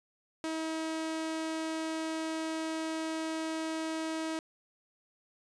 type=tone; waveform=sawtooth; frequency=320 Hz; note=D#4; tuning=49 cents sharp; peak=-29 dBFS; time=0.44-4.39 s; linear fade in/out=0 ms; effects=resampled to 22050 Hz